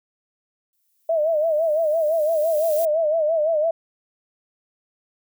violet noise with exponential growth, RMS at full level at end -31 dBFS, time 0.73-2.85 s, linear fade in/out 0 ms, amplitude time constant 460 ms
sine tone with vibrato, 631 Hz, D#5, 24 cents sharp, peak -17 dBFS, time 1.09-3.71 s, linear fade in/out 5 ms, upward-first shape sine, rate 5.9 Hz, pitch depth 100 cents each way
effects none

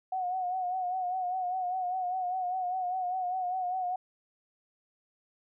sine tone with vibrato, 734 Hz, F#5, 14 cents flat, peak -29 dBFS, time 0.12-3.96 s, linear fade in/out 5 ms, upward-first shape sine, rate 5 Hz, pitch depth 51 cents each way, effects none

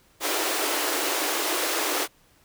pink high-pass noise, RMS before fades -26 dBFS, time 0.2-2.08 s, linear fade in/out 50 ms, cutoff 290 Hz, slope 96 dB/octave, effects pink hiss -60 dBFS RMS until 2.44 s

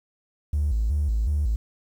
triangle tone with vibrato, 63.4 Hz, B1, 46 cents sharp, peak -17 dBFS, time 0.53-1.56 s, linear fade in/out 5 ms, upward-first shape square, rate 2.7 Hz, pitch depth 260 cents each way, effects tanh soft clip ceiling -17 dBFS + 9-bit

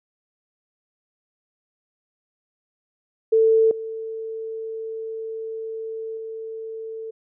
sine tone with level steps, 445.5 Hz, A4, 22 cents sharp, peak -13 / -28 / -30 dBFS, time 3.32-7.11 s, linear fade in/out 10 ms, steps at 3.71 / 6.17 s, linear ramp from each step 2 ms, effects none

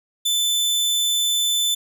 sawtooth tone, 3520 Hz, A7, in tune, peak -15 dBFS, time 0.25-1.75 s, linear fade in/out 10 ms, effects none

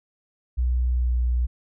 sine tone with pitch glide, 61.74 to 60.78 Hz, B1 to B1, 0 to -27 cents, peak -19 dBFS, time 0.57-1.47 s, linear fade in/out 20 ms, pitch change -27 cents, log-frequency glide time 0.93-1.18 s, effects none

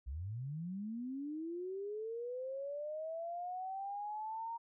sine linear sweep, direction up, 58.27 to 932.3 Hz, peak -39 dBFS, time 0.06-4.58 s, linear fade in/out 20 ms, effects none

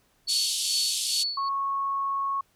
sine tone with tremolo, 4435 Hz, C#8, in tune, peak -24 dBFS, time 0.27-1.49 s, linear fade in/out 10 ms, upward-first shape sine, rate 2.4 Hz, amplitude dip 85%
pink band-pass noise, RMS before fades -29 dBFS, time 0.28-1.24 s, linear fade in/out 20 ms, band 3100 to 11000 Hz, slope 48 dB/octave
sine tone, 1101 Hz, C#6, 12 cents flat, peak -25 dBFS, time 1.37-2.41 s, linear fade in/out 5 ms
effects pink hiss -66 dBFS RMS until 2.55 s

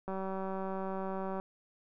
click train, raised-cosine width 1 ms, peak -25 dBFS, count 253, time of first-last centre 0.08-1.399 s, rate 191 Hz, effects none

